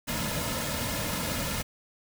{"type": "noise with comb filter", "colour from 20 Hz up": "pink", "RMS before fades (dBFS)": -31, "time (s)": [0.07, 1.63], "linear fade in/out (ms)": 20, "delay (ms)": 2.6, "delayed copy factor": -0.6, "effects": []}